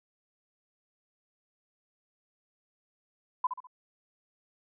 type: tone with echo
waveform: sine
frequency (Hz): 1006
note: B5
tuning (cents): +32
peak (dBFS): -23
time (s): 3.44-3.47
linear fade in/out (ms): 5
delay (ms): 67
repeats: 3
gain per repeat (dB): -8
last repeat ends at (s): 3.671
effects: none